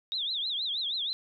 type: tone with vibrato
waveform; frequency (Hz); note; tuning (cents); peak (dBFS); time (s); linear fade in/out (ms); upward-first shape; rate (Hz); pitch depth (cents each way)
sine; 3652; A#7; -36; -29; 0.12-1.13; 0; triangle; 6.3; 240
effects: none